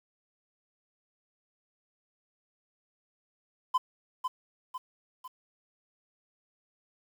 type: tone with echo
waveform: triangle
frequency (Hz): 1019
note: C6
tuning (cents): -46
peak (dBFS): -20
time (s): 3.74-3.78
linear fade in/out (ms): 10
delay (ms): 500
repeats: 3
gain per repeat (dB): -6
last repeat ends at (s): 5.28
effects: 9-bit